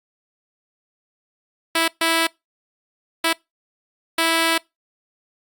5% pulse tone bursts at uneven times, 328.7 Hz, E4, 5 cents flat, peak -5 dBFS, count 4, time 1.75-1.88 / 2.01-2.27 / 3.24-3.33 / 4.18-4.58 s, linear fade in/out 5 ms, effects noise-tail reverb RT60 0.2 s tail -24 dB re dry + Opus 48 kbps

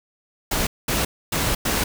pink noise bursts at uneven times, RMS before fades -22 dBFS, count 4, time 0.51-0.67 / 0.88-1.05 / 1.32-1.55 / 1.65-1.84 s, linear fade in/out 5 ms, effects none

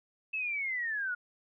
sine linear sweep, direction down, 2637 to 1417 Hz, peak -31 dBFS, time 0.33-1.15 s, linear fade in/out 10 ms, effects none

